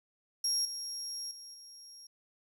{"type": "tone with level steps", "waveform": "35% pulse", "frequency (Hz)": 5588, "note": "F8", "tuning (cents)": 0, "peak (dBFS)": [-26, -35, -44, -47], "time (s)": [0.44, 2.07], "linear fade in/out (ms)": 5, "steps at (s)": [0.65, 1.31, 1.54], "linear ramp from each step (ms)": 2, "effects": []}